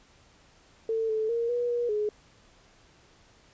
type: tone with pitch steps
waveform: sine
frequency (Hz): 448.2 / 436.8 / 466.1 / 483.3 / 478.9 / 420.7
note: A4 / A4 / A#4 / B4 / A#4 / G#4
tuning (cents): +32 / -13 / 0 / -38 / +47 / +22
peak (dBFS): -25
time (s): 0.89-2.09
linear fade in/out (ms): 2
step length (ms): 200
effects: pink hiss -59 dBFS RMS until 3.53 s + resampled to 16000 Hz